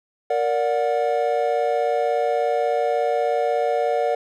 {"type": "chord", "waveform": "triangle", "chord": "Bb augmented", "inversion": "none", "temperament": "just", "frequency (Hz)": [466.2, 582.7, 728.4], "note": ["Bb4", "D5", "F#5"], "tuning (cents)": [0, -14, -27], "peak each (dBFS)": -21, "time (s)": [0.3, 4.15], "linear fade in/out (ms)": 5, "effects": []}